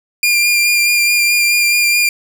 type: tone with vibrato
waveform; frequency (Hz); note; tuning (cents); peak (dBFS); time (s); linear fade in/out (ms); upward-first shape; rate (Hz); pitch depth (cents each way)
sawtooth; 2400; D7; +37; -7; 0.23-2.09; 2; sine; 4.7; 17
effects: none